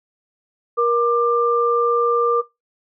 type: tone pair together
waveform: sine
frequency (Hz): 473.2 / 1189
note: A#4 / D6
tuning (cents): +26 / +21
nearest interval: octave + major third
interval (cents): 1595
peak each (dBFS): -17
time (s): 0.77-2.42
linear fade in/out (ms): 20
effects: noise-tail reverb RT60 0.2 s tail -20 dB re dry